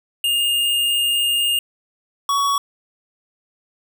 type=tone pair in turn; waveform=square; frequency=2828 / 1122.3 Hz; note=F7 / C#6; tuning=+21 / +21 cents; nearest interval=octave + major third; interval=1600 cents; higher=first; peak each=-17 dBFS; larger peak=neither; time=0.24-1.59 / 2.29-2.58 s; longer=first; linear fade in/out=2 ms; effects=none